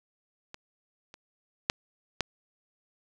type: clicks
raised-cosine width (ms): 0.2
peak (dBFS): -24 / -29 / -6 / -9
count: 4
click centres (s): 0.544 / 1.141 / 1.699 / 2.207
effects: none